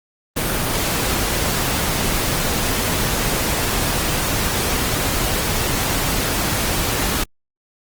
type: noise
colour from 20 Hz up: pink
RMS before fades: -20 dBFS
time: 0.36-7.24 s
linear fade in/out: 10 ms
effects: Opus 24 kbps